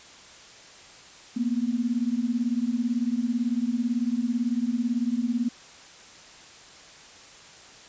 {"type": "beating tone pair", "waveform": "sine", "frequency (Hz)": [230, 248], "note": ["A#3", "B3"], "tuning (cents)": [-23, 7], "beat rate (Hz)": 18, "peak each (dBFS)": -26, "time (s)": [1.36, 5.49], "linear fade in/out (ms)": 10, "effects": ["white hiss -48 dBFS RMS until 7.88 s", "resampled to 16000 Hz"]}